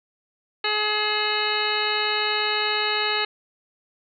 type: harmonic tone with a mistuned harmonic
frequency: 422.7 Hz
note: G#4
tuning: 31 cents sharp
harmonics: 1 / 2 / 3 / 4 / 5 / 6 / 7 / 9 / 10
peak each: -30 / -30 / -30 / -30 / -30 / -30 / -30 / -30 / -30 dBFS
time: 0.64-3.25 s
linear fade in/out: 5 ms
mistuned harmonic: 6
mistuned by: +25 cents
effects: none